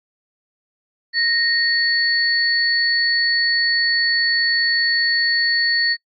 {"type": "tone pair together", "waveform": "sine", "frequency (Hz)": [1864.7, 4435], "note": ["A#6", "C#8"], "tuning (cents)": [0, 0], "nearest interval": "octave + minor third", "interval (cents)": 1500, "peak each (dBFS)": -18, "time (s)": [1.13, 5.97], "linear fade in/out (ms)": 50, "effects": ["noise-tail reverb RT60 0.1 s tail -25 dB re dry", "AAC 64 kbps"]}